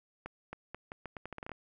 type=accelerating click train; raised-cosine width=0.5 ms; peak=-26 dBFS; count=13; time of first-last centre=0.26-1.517 s; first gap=270 ms; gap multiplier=0.8; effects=none